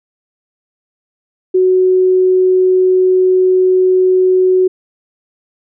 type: tone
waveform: sine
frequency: 370.7 Hz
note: F#4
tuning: 3 cents sharp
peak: -7 dBFS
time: 1.54-4.68 s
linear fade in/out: 10 ms
effects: none